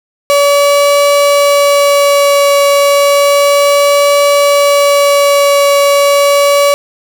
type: tone with vibrato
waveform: 35% pulse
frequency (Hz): 569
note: C#5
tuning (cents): +45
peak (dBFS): -4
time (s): 0.3-6.74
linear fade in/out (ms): 0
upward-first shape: triangle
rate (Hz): 0.32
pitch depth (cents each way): 10
effects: none